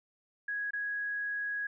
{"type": "tone with dropouts", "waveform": "sine", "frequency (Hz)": 1661.2, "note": "G#6", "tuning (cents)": 0, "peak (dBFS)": -32, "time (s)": [0.48, 1.67], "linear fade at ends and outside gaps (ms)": 5, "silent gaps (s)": [0.708, 0.733], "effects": []}